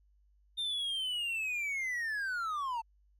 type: linear sweep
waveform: triangle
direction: down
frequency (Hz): 3639 to 880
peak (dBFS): -31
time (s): 0.57-2.82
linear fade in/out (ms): 20
effects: added 50 Hz sine -64 dBFS peak until 3.19 s